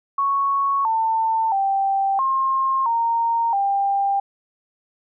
sine tone with pitch steps, 1108 / 895 / 783 / 1067 / 925 / 794 Hz, C#6 / A5 / G5 / C6 / A#5 / G5, -1 / +29 / -2 / +34 / -14 / +22 cents, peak -17 dBFS, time 0.18-4.2 s, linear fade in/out 5 ms, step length 670 ms, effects none

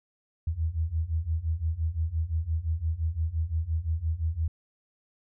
sine beating tone pair, 77.8 / 83.6 Hz, D#2 / E2, 0 / +25 cents, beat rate 5.8 Hz, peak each -30 / -28 dBFS, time 0.47-4.48 s, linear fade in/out 5 ms, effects none

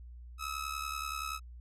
sawtooth tone with amplitude modulation, 1287 Hz, E6, 42 cents flat, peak -29 dBFS, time 0.38-1.4 s, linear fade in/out 50 ms, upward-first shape sine, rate 70.5 Hz, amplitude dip 75%, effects added 60 Hz sine -46 dBFS peak until 1.6 s + resampled to 32000 Hz

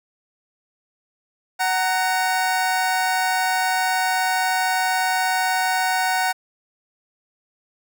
25% pulse tone pair together, 747.3 / 927 Hz, F#5 / A#5, +17 / -10 cents, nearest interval major third, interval 373 cents, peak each -16 / -22 dBFS, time 1.59-6.33 s, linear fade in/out 20 ms, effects none

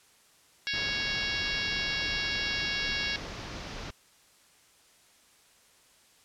harmonic tone, 554.4 Hz, C#5, in tune, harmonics 3 / 4 / 5 / 6 / 7 / 8 / 9 / 10, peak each -35 / -36 / -37 / -38 / -38 / -39 / -40 / -40 dBFS, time 0.67-3.16 s, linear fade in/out 0 ms
pink low-pass noise, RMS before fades -40 dBFS, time 0.73-3.91 s, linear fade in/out 10 ms, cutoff 6200 Hz, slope 48 dB/octave
effects white hiss -61 dBFS RMS until 6.24 s + low-pass 10000 Hz 12 dB/octave

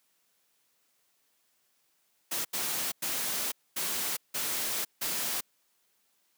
white noise bursts at uneven times, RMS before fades -32 dBFS, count 6, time 2.31-2.45 / 2.53-2.92 / 3.02-3.52 / 3.76-4.17 / 4.34-4.85 / 5.01-5.41 s, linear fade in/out 10 ms, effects white hiss -72 dBFS RMS until 6.37 s + high-pass 150 Hz 12 dB/octave

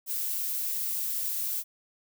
violet noise, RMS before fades -31 dBFS, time 0.06-1.64 s, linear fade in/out 50 ms, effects none

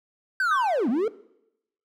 triangle linear two-way sweep, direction down then up, 1574 to 206.9 to 469.9 Hz, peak -19 dBFS, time 0.4-1.08 s, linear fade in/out 2 ms, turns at 0.89 s
sine tone with exponential decay, 1540 Hz, G6, 31 cents flat, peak -21 dBFS, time 0.51-0.92 s, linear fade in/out 5 ms, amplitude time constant 87 ms
effects noise-tail reverb RT60 0.8 s tail -19 dB re dry

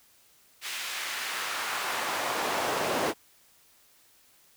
brown noise with high-pass filter sweep, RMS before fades -31 dBFS, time 0.61-3.14 s, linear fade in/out 50 ms, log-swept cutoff 2600 to 440 Hz, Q 0.96, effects white hiss -61 dBFS RMS until 4.56 s

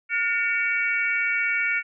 harmonic tone with a mistuned harmonic, 451.8 Hz, A4, 46 cents sharp, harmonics 3 / 4 / 5 / 6, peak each -27 / -30 / -23 / -34 dBFS, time 0.09-1.83 s, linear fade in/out 50 ms, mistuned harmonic 3, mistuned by +95 cents, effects none

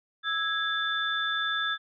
sine tone cluster, 1314 / 1656 / 3532 Hz, E6 / G#6 / A7, -6 / -5 / +6 cents, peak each -32 / -29 / -31 dBFS, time 0.23-1.78 s, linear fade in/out 50 ms, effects none

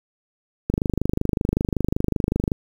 click train, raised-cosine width 3 ms, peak -7 dBFS, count 47, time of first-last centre 0.7-2.518 s, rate 25.3 Hz, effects 7-bit

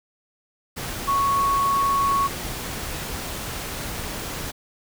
sine tone in noise, 1108.7 Hz, C#6, in tune, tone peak -18 dBFS, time 1.07-2.28 s, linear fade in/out 20 ms, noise pink, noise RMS -31 dBFS, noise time 0.76-4.52 s, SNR +10 dB, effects none

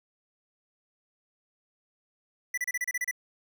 square tone bursts, 1975.5 Hz, B6, in tune, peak -28 dBFS, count 9, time 2.54-3.112 s, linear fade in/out 5 ms, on 36 ms, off 31 ms, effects none

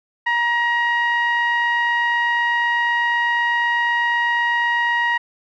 sawtooth tone with low-pass filter, 948 Hz, A#5, 29 cents sharp, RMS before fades -19 dBFS, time 0.26-5.18 s, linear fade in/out 10 ms, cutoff 2100 Hz, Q 4, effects none

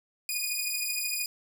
10% pulse beating tone pair, 2457 / 2470 Hz, D#7 / D#7, -22 / -13 cents, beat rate 13 Hz, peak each -23 dBFS, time 0.29-1.26 s, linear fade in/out 2 ms, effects none

